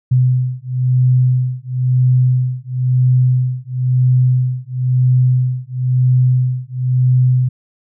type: beating tone pair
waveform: sine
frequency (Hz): 126.4 / 127.39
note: B2 / C3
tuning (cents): +41 / -46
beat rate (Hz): 0.99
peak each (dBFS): -14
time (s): 0.11-7.49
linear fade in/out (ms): 10
effects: none